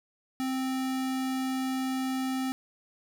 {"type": "tone", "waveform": "square", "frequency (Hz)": 261.6, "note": "C4", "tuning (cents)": 0, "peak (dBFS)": -29, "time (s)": [0.4, 2.52], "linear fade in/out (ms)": 0, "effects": []}